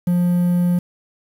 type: tone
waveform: triangle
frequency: 176.4 Hz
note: F3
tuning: 18 cents sharp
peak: -12 dBFS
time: 0.07-0.79 s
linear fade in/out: 5 ms
effects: 7-bit